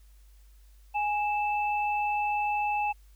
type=tone pair together; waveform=sine; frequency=830.6 / 2637 Hz; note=G#5 / E7; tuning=0 / 0 cents; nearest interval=octave + minor sixth; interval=2000 cents; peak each=-26 / -33 dBFS; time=0.94-2.93 s; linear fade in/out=20 ms; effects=added 50 Hz sine -52 dBFS peak until 3.15 s + white hiss -67 dBFS RMS until 3.15 s